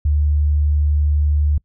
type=tone; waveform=sine; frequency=74 Hz; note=D2; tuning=14 cents sharp; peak=-13 dBFS; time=0.05-1.58 s; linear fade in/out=5 ms; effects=noise-tail reverb RT60 0.1 s tail -25 dB re dry